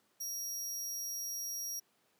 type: tone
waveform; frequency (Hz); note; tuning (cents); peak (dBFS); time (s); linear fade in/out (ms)
sawtooth; 5660; F8; +22; -35; 0.2-1.8; 10
effects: pink hiss -73 dBFS RMS until 2.19 s + high-pass 200 Hz 12 dB/octave